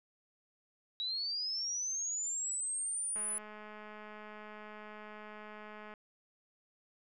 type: linear sweep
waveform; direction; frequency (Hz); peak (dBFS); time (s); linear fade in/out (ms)
sine; up; 3844 to 10110; -34; 1-3.38; 0
type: click train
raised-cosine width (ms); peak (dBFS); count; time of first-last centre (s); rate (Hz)
0.5; -35; 590; 3.16-5.938; 212
effects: none